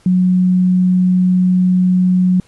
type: tone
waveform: sine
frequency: 182.8 Hz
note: F#3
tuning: 21 cents flat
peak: -9 dBFS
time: 0.06-2.4 s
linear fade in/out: 2 ms
effects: pink hiss -51 dBFS RMS until 2.47 s + resampled to 24000 Hz